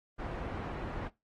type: low-pass noise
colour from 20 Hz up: pink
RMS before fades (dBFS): -39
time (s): 0.18-1.09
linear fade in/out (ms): 20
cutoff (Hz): 1400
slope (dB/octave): 12
effects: noise-tail reverb RT60 0.2 s tail -19 dB re dry + AAC 32 kbps